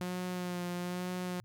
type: tone with vibrato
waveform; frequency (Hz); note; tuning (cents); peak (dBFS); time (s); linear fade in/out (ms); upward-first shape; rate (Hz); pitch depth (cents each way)
sawtooth; 179; F3; +43; -31; 0.01-1.4; 0; sine; 1.1; 25
effects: added 115 Hz sine -58 dBFS peak until 1.44 s